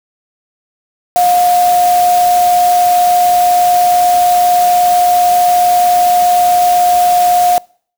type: tone in noise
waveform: sine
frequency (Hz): 713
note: F5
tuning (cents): +36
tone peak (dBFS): -7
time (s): 1.16-7.58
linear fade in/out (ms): 0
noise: white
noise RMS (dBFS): -22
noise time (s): 1.16-7.58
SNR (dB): +12
effects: noise-tail reverb RT60 0.5 s tail -25 dB re dry